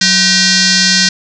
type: tone with frequency modulation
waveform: sine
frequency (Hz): 185.5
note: F#3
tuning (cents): +5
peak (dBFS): -7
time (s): 0.01-1.09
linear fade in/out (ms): 5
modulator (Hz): 859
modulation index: 6.9
effects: none